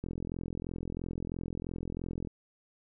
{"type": "click train", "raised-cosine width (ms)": 3, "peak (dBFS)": -24, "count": 97, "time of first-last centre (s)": [0.04, 2.273], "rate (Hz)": 43, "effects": []}